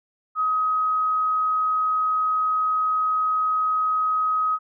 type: tone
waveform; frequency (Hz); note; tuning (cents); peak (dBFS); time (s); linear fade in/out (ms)
sine; 1264; D#6; +27; -19; 0.35-4.59; 50
effects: none